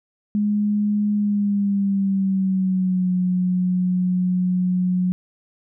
sine tone with pitch glide, 207.7 to 181.86 Hz, G#3 to F#3, 0 to -30 cents, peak -17 dBFS, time 0.35-5.12 s, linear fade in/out 0 ms, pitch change -230 cents, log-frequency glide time 1.14-3.12 s, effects none

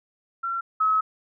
sine tone pair in turn, 1361 / 1284.6 Hz, F6 / E6, -45 / -45 cents, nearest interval minor second, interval 100 cents, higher first, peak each -25 / -18 dBFS, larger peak second, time 0.43-0.61 / 0.8-1.01 s, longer second, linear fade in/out 10 ms, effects none

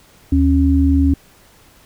sine tone pair together, 76.8 / 274.2 Hz, D#2 / C#4, -22 / -19 cents, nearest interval octave + minor seventh, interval 2203 cents, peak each -13 dBFS, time 0.32-1.14 s, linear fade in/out 5 ms, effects pink hiss -49 dBFS RMS until 1.85 s

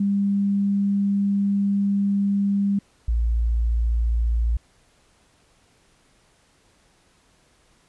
sine tone pair in turn, 199.8 / 57.31 Hz, G3 / A#1, +33 / -29 cents, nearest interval octave + minor seventh, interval 2162 cents, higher first, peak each -18 dBFS, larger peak neither, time 0-2.79 / 3.08-4.57 s, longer first, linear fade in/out 5 ms, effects pink hiss -60 dBFS RMS until 7.88 s + resampled to 24000 Hz

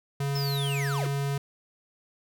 square tone, 140 Hz, C#3, 18 cents sharp, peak -27 dBFS, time 0.2-1.38 s, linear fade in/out 5 ms
square linear sweep, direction down, 5340 to 301.7 Hz, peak -33 dBFS, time 0.35-1.07 s, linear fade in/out 5 ms
effects none

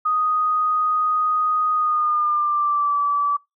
sine tone with pitch glide, 1244.5 to 1154.5 Hz, D#6 to D6, 0 to -30 cents, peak -17 dBFS, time 0.05-3.37 s, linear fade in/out 10 ms, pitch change -130 cents, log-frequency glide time 1.73-2.97 s, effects noise-tail reverb RT60 0.2 s tail -25 dB re dry

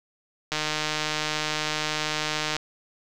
click train, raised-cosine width 0.2 ms, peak -9 dBFS, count 314, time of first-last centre 0.52-2.566 s, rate 153 Hz, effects none

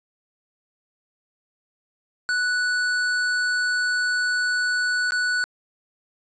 square tone with dropouts, 1480 Hz, F#6, in tune, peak -21 dBFS, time 2.29-5.44 s, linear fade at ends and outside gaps 0 ms, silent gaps 5.107-5.121 s, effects resampled to 16000 Hz + 10-bit

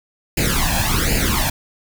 pink noise with flanger, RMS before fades -18 dBFS, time 0.37-1.5 s, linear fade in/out 5 ms, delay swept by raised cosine 0.42 to 1.22 ms, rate 1.3 Hz, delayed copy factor +0.85, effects none

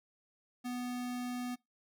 square tone, 246.9 Hz, B3, in tune, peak -37 dBFS, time 0.64-1.56 s, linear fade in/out 20 ms, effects noise-tail reverb RT60 0.2 s tail -23 dB re dry

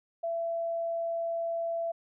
sine tone, 670 Hz, E5, 28 cents sharp, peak -29 dBFS, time 0.23-1.92 s, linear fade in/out 10 ms, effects none

